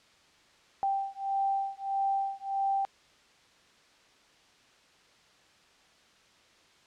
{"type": "beating tone pair", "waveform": "sine", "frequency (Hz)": [784, 785.6], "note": ["G5", "G5"], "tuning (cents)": [0, 4], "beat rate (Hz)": 1.6, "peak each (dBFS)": -31, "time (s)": [0.83, 2.85], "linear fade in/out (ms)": 0, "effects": ["white hiss -61 dBFS RMS until 6.86 s", "low-pass 5000 Hz 12 dB/octave"]}